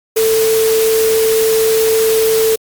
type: tone in noise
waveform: sine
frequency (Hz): 444.3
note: A4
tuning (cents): +17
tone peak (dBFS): -10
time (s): 0.16-2.56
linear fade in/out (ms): 10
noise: white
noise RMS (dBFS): -20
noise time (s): 0.16-2.56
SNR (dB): +7
effects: Opus 48 kbps